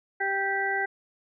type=harmonic tone; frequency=392 Hz; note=G4; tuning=in tune; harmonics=1 / 2 / 4 / 5; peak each=-33 / -30 / -29 / -30 dBFS; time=0.2-0.86 s; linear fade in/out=10 ms; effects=none